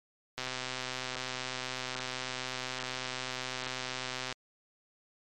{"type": "click train", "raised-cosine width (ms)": 0.2, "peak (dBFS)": -18, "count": 506, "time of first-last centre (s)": [0.38, 4.325], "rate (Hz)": 128, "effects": ["MP3 64 kbps"]}